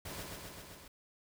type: noise with echo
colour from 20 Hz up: pink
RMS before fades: -44 dBFS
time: 0.05-0.23 s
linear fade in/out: 5 ms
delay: 130 ms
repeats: 5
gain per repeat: -2 dB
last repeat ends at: 0.88 s
effects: none